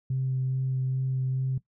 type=tone with vibrato; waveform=sine; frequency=130.81 Hz; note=C3; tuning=in tune; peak=-24 dBFS; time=0.1-1.58 s; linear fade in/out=5 ms; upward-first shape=sine; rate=2.4 Hz; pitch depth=10 cents each way; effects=noise-tail reverb RT60 0.1 s tail -17 dB re dry + tanh soft clip ceiling -20 dBFS